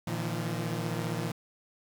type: chord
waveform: sawtooth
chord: Bb suspended fourth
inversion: none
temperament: equal with one note detuned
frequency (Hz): 116.54 / 155.56 / 170.72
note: Bb2 / Eb3 / F3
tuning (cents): 0 / 0 / -39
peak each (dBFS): -31 / -32 / -31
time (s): 0.07-1.32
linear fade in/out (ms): 5
effects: 9-bit